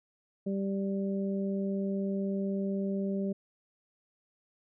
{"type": "harmonic tone", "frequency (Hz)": 196, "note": "G3", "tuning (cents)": 0, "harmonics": [1, 2, 3], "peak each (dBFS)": [-30, -36, -40], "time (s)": [0.46, 3.33], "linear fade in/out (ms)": 10, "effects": []}